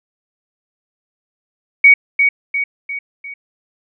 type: tone with echo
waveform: sine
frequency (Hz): 2245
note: C#7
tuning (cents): +21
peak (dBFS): -3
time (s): 1.84-1.94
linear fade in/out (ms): 5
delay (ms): 350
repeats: 4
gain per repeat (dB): -6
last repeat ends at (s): 3.34
effects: none